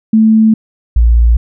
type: tone pair in turn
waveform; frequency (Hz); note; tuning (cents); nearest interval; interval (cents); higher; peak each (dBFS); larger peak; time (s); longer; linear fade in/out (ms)
sine; 220 / 57.93; A3 / A#1; 0 / -10; octave + major seventh; 2310; first; -4; neither; 0.13-0.54 / 0.96-1.37; neither; 5
effects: none